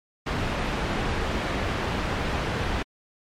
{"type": "low-pass noise", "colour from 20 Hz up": "pink", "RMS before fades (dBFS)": -27, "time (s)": [0.26, 2.83], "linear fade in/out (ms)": 10, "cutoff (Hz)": 2800, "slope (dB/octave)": 12, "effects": ["MP3 64 kbps"]}